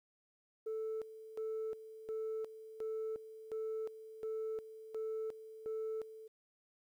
sine tone with tremolo, 440 Hz, A4, in tune, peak -35 dBFS, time 0.66-6.28 s, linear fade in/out 10 ms, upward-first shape square, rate 1.4 Hz, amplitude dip 80%, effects tanh soft clip ceiling -35 dBFS + 12-bit

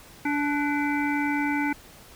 harmonic tone with a mistuned harmonic, 290 Hz, D4, 22 cents flat, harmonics 1 / 3 / 5 / 7 / 8, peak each -25 / -30 / -32 / -33 / -34 dBFS, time 0.25-1.73 s, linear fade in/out 5 ms, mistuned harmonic 5, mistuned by +45 cents, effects pink hiss -49 dBFS RMS until 2.15 s

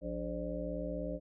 harmonic tone with a mistuned harmonic, 58.27 Hz, A#1, in tune, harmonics 1 / 3 / 5 / 7 / 9 / 10, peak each -42 / -42 / -42 / -50 / -41 / -42 dBFS, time 0.01-1.2 s, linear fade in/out 50 ms, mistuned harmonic 10, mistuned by +53 cents, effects none

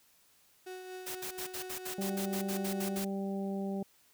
35% pulse tone with tremolo, 370 Hz, F#4, in tune, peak -39 dBFS, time 0.66-3 s, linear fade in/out 10 ms, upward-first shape triangle, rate 4.3 Hz, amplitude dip 45%
white noise bursts, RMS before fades -40 dBFS, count 13, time 1.06-3.05 s, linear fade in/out 10 ms, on 94 ms, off 64 ms
harmonic tone, 195.8 Hz, G3, 2 cents flat, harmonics 1 / 2 / 3 / 4, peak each -34 / -40 / -44 / -46 dBFS, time 1.98-3.83 s, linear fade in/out 5 ms
effects white hiss -66 dBFS RMS until 4.13 s

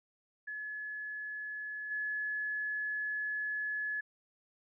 sine tone with level steps, 1706 Hz, G#6, 46 cents sharp, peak -38 / -33 dBFS, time 0.47-4.01 s, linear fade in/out 10 ms, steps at 1.9 s, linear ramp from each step 20 ms, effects none

